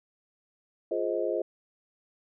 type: chord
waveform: sine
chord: F minor seventh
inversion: none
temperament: just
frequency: 349.2 / 419.1 / 523.8 / 628.6 Hz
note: F4 / Ab4 / C5 / Eb5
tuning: 0 / +16 / +2 / +18 cents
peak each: -32 dBFS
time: 0.91-1.42 s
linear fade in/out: 5 ms
effects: none